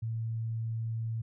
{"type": "tone", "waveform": "sine", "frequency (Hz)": 113.2, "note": "A2", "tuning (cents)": 50, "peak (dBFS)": -31, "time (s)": [0.02, 1.22], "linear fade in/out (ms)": 10, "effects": []}